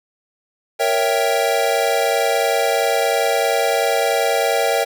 square chord, A# diminished seventh, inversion none, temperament equal with one note detuned, 466.2 / 556.3 / 659.3 / 784 Hz, A#4 / C#5 / E5 / G5, 0 / +6 / 0 / 0 cents, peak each -22 dBFS, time 0.79-4.85 s, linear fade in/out 20 ms, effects none

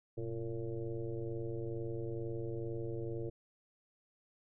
sine tone with frequency modulation, 233.1 Hz, A#3, in tune, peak -36 dBFS, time 0.17-3.3 s, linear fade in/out 10 ms, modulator 111 Hz, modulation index 2.4, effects none

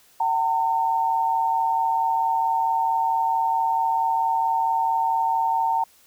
sine tone pair together, 763.5 / 908 Hz, G5 / A#5, -46 / -46 cents, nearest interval minor third, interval 300 cents, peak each -25 / -20 dBFS, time 0.2-5.84 s, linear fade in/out 5 ms, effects white hiss -56 dBFS RMS until 6.06 s

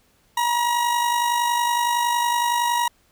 40% pulse tone with amplitude modulation, 955 Hz, A#5, 42 cents sharp, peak -16 dBFS, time 0.37-2.88 s, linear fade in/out 5 ms, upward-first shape sine, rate 50.8 Hz, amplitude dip 45%, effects pink hiss -61 dBFS RMS until 3.11 s

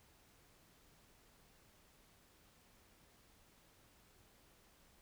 silence, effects pink hiss -68 dBFS RMS until 5.01 s

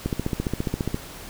click train, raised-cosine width 3 ms, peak -11 dBFS, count 14, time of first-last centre 0.06-0.944 s, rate 14.7 Hz, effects pink hiss -40 dBFS RMS until 1.29 s

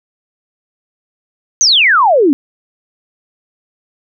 sine exponential sweep, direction down, 6530 to 261.6 Hz, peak -6 dBFS, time 1.61-2.33 s, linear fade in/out 0 ms, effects none

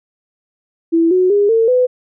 sine tone with pitch steps, 331.2 / 367.5 / 407.8 / 452.4 / 502 Hz, E4 / F#4 / G#4 / A4 / B4, +8 / -12 / -32 / +48 / +28 cents, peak -9 dBFS, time 0.92-1.87 s, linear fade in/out 20 ms, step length 190 ms, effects none

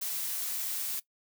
blue noise, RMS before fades -34 dBFS, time 0.01-1 s, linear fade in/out 10 ms, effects noise-tail reverb RT60 0.1 s tail -19 dB re dry

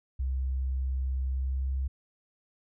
sine tone with pitch glide, 65.41 to 66.44 Hz, C2 to C2, 0 to +27 cents, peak -27 dBFS, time 0.19-1.88 s, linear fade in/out 10 ms, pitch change +27 cents, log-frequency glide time 1.31-1.73 s, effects none

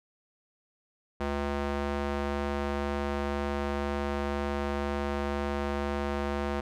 square tone with band-pass filter, 71 Hz, C#2, 42 cents sharp, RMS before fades -31 dBFS, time 1.2-6.61 s, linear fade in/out 10 ms, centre 750 Hz, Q 0.51, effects none

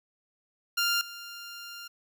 15% pulse tone with level steps, 1396.9 Hz, F6, in tune, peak -18 / -34 dBFS, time 0.77-1.88 s, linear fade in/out 10 ms, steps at 1.01 s, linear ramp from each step 2 ms, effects none

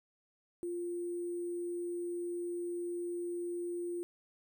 sine tone with sample-and-hold, 349.2 Hz, F4, in tune, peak -35 dBFS, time 0.63-4.03 s, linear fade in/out 0 ms, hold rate 8820 Hz, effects none

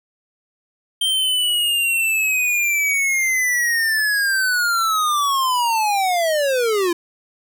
square linear sweep, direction down, 3166 to 334.5 Hz, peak -17 dBFS, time 1.01-6.93 s, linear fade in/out 5 ms, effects none

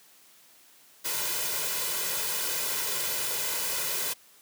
white noise with comb filter, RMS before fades -30 dBFS, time 1.04-4.14 s, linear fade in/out 20 ms, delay 2 ms, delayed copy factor +0.65, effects white hiss -57 dBFS RMS until 4.41 s + high-pass 150 Hz 12 dB/octave

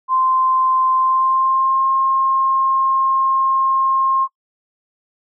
sine tone with pitch glide, 1041 to 1066.6 Hz, C6 to C6, -9 to +33 cents, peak -13 dBFS, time 0.08-4.28 s, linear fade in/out 50 ms, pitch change +42 cents, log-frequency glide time 0.94-1.88 s, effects noise-tail reverb RT60 0.1 s tail -22 dB re dry

